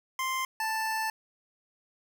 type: tone pair in turn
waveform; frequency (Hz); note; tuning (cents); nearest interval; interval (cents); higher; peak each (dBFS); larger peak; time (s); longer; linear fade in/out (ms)
25% pulse; 1046.5 / 881.7; C6 / A5; 0 / +3; minor third; 297; first; -25 / -25; neither; 0.19-0.45 / 0.6-1.1; second; 2
effects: none